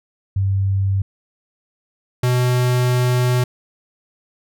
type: tone pair in turn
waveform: sine / square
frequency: 97.4 / 124.59 Hz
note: G2 / B2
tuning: -11 / +16 cents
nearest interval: major third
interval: 427 cents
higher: second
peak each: -15 / -15 dBFS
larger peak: neither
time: 0.36-1.02 / 2.23-3.44 s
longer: second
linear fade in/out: 5 ms
effects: none